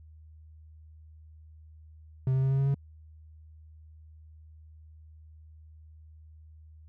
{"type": "tone with pitch steps", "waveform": "triangle", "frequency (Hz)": [130.81, 132.33, 133.87, 135.42, 137, 138.59], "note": ["C3", "C3", "C3", "C#3", "C#3", "C#3"], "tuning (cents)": [0, 20, 40, -40, -20, 0], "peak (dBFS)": -21, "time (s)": [2.27, 2.744], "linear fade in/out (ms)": 2, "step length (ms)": 79, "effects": ["added 78 Hz sine -49 dBFS peak until 6.88 s"]}